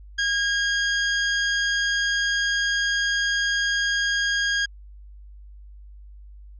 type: tone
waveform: sawtooth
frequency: 1630 Hz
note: G#6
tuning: 33 cents flat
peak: -17 dBFS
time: 0.18-4.66 s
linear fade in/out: 10 ms
effects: added 50 Hz sine -41 dBFS peak until 6.59 s + resampled to 16000 Hz